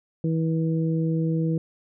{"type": "harmonic tone", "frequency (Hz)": 161.9, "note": "E3", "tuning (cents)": -31, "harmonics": [1, 2, 3], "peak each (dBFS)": [-22, -28, -32], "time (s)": [0.24, 1.58], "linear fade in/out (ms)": 2, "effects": []}